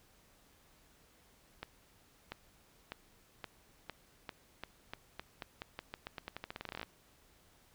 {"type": "accelerating click train", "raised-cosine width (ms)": 0.3, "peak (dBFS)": -25, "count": 29, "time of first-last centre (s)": [1.63, 6.83], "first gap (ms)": 690, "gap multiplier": 0.87, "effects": ["pink hiss -66 dBFS RMS until 7.74 s"]}